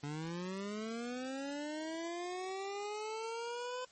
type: linear sweep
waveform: 25% pulse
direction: up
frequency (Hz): 142.2 to 508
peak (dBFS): -35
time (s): 0.03-3.85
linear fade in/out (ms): 5
effects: white hiss -63 dBFS RMS until 3.91 s + MP3 32 kbps